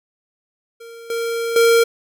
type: tone with level steps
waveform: square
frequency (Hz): 462.8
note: A#4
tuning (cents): -13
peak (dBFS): -36 / -21 / -11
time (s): 0.8-1.84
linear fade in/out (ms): 10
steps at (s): 1.1 / 1.56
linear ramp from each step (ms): 2
effects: none